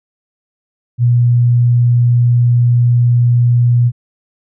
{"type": "tone", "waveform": "sine", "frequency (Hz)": 120.8, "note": "B2", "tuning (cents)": -38, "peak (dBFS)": -7, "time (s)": [0.98, 3.92], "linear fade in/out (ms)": 50, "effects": []}